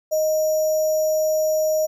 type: tone with sample-and-hold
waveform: sine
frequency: 622 Hz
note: D#5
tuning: 1 cent flat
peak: -17 dBFS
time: 0.11-1.87 s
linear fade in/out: 20 ms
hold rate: 6300 Hz
effects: none